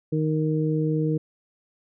harmonic tone, 155.56 Hz, D#3, in tune, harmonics 1 / 2 / 3, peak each -23 / -26 / -28 dBFS, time 0.12-1.18 s, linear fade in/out 10 ms, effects none

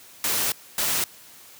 white noise bursts at uneven times, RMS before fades -24 dBFS, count 2, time 0.24-0.52 / 0.78-1.04 s, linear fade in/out 2 ms, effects white hiss -48 dBFS RMS until 1.59 s + high-pass 80 Hz 12 dB/octave

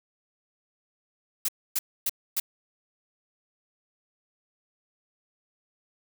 blue noise bursts, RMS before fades -26 dBFS, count 4, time 1.45-2.4 s, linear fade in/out 5 ms, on 35 ms, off 270 ms, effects none

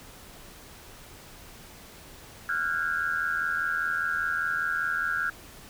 sine tone cluster, 1383 / 1468 / 1626 Hz, F6 / F#6 / G#6, -17 / -14 / -37 cents, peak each -30 dBFS, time 2.49-5.3 s, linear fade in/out 2 ms, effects pink hiss -48 dBFS RMS until 5.69 s

